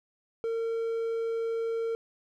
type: tone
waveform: triangle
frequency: 456.3 Hz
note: A#4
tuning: 37 cents flat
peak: -26 dBFS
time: 0.44-1.95 s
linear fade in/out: 0 ms
effects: none